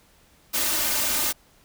white noise with comb filter, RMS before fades -24 dBFS, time 0.53-1.33 s, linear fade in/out 20 ms, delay 3.3 ms, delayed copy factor +0.7, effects pink hiss -58 dBFS RMS until 1.64 s

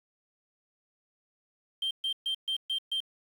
sine tone bursts, 3156 Hz, G7, 11 cents sharp, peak -26 dBFS, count 6, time 1.82-3.004 s, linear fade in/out 5 ms, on 89 ms, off 130 ms, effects tanh soft clip ceiling -26 dBFS + 9-bit

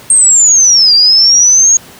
sine linear two-way sweep, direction down then up, 8600 to 4699 to 6650 Hz, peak -3 dBFS, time 0.1-1.77 s, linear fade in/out 2 ms, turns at 0.94 s, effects pink hiss -35 dBFS RMS until 1.99 s + high-pass 80 Hz 12 dB/octave

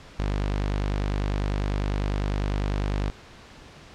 sawtooth tone, 50 Hz, G1, 35 cents sharp, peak -20 dBFS, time 0.19-3.1 s, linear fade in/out 0 ms, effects pink hiss -47 dBFS RMS until 3.94 s + low-pass 5000 Hz 12 dB/octave

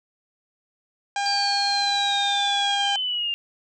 harmonic tone, 804 Hz, G5, 44 cents sharp, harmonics 1 / 2 / 3 / 4 / 5 / 6 / 7 / 8 / 9 / 10, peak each -24 / -30 / -34 / -36 / -38 / -40 / -41 / -42 / -43 / -44 dBFS, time 1.16-2.96 s, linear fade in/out 2 ms
sine exponential sweep, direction down, 4699 to 2790 Hz, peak -23 dBFS, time 1.26-3.34 s, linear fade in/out 0 ms
effects none

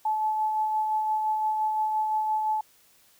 sine tone with tremolo, 864 Hz, A5, 32 cents flat, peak -22 dBFS, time 0.05-2.61 s, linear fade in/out 5 ms, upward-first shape sine, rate 5.8 Hz, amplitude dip 30%, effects white hiss -60 dBFS RMS until 3.19 s

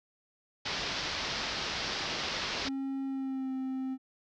white low-pass noise, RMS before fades -35 dBFS, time 0.65-2.69 s, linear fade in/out 10 ms, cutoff 5400 Hz, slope 48 dB/octave
triangle tone with pitch glide, 270.2 to 262.5 Hz, C#4 to C4, -44 to +6 cents, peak -30 dBFS, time 2.64-3.98 s, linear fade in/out 50 ms, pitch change -50 cents, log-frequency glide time 3.05-3.52 s
effects none

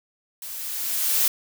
blue noise with level ramp, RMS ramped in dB -36 to -19 dBFS, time 0.42-1.28 s, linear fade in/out 2 ms, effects none

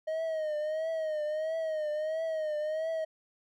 triangle tone with vibrato, 625 Hz, D#5, 8 cents sharp, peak -28 dBFS, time 0.07-3.05 s, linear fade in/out 10 ms, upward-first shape triangle, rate 1.5 Hz, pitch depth 80 cents each way, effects none

